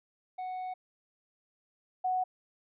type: tone pair in turn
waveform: triangle / sine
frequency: 740 / 740 Hz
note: F#5 / F#5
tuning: 0 / 0 cents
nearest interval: unison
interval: 0 cents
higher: neither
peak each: -33 / -27 dBFS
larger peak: second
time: 0.38-0.74 / 2.04-2.24 s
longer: first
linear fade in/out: 10 ms
effects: resampled to 8000 Hz